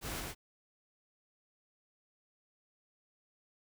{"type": "noise with echo", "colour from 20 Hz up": "pink", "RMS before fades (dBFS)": -40, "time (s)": [0.01, 0.23], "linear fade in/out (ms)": 50, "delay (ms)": 120, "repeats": 1, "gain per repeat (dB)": -2, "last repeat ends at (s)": 0.35, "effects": []}